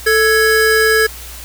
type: tone pair together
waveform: square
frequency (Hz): 440 / 1669.9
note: A4 / G#6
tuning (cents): 0 / +9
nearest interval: octave + major seventh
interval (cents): 2309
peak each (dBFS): -13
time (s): 0.06-1.07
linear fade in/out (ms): 10
effects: added 60 Hz sine -33 dBFS peak until 1.44 s + white hiss -33 dBFS RMS until 1.44 s